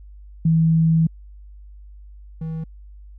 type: tone pair in turn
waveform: sine / triangle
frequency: 162.2 / 160.52 Hz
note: E3 / E3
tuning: -28 / -46 cents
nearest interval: unison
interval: 18 cents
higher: first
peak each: -13 / -23 dBFS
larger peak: first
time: 0.45-1.07 / 2.41-2.64 s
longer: first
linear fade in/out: 5 ms
effects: added 50 Hz sine -39 dBFS peak until 3.18 s